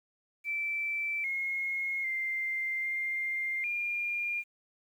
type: tone with pitch steps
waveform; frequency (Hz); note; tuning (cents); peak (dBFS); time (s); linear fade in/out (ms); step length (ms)
sine; 2329 / 2157 / 2093 / 2105 / 2407; D7 / C#7 / C7 / C7 / D7; -15 / -48 / 0 / +10 / +42; -30; 0.44-4.44; 50; 800
effects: 10-bit